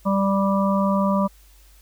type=harmonic tone; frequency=196.2 Hz; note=G3; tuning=2 cents sharp; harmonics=1 / 3 / 5 / 6; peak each=-19 / -24 / -26 / -27 dBFS; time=0.05-1.28 s; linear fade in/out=20 ms; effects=added 50 Hz sine -49 dBFS peak until 1.81 s + white hiss -56 dBFS RMS until 1.81 s